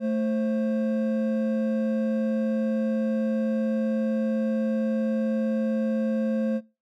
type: tone pair together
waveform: triangle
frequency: 221.1 / 529 Hz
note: A3 / C5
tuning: +9 / +19 cents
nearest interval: octave + minor third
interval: 1510 cents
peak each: -22 / -27 dBFS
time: 0-6.61 s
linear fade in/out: 50 ms
effects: noise-tail reverb RT60 0.3 s tail -24 dB re dry